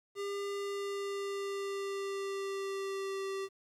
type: tone with pitch glide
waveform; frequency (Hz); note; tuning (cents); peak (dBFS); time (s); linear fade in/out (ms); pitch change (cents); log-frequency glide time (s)
square; 401.3 to 389; G4 to G4; +41 to -13; -36; 0.15-3.49; 50; -54; 0.55-3.25
effects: low-pass 9000 Hz 12 dB/octave + 11-bit